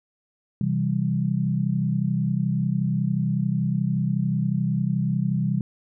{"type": "chord", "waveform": "sine", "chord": "C major", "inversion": "none", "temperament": "equal", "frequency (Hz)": [130.81, 164.81, 196], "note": ["C3", "E3", "G3"], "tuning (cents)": [0, 0, 0], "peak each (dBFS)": -25, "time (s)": [0.61, 5.61], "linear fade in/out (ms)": 2, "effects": []}